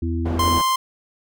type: harmonic tone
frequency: 83.4 Hz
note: E2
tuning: 21 cents sharp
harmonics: 1 / 3 / 4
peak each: -22 / -27 / -28 dBFS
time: 0.02-0.59 s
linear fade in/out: 5 ms
type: low-pass noise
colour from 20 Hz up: white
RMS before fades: -29 dBFS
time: 0.25-0.62 s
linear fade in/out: 10 ms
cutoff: 610 Hz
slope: 12 dB/octave
type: tone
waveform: 45% pulse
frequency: 1046 Hz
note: C6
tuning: 1 cent flat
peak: -17 dBFS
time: 0.39-0.76 s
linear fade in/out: 5 ms
effects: none